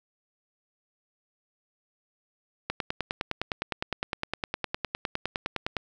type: click train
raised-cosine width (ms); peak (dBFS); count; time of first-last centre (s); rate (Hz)
0.3; -12; 31; 2.7-5.767; 9.78
effects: none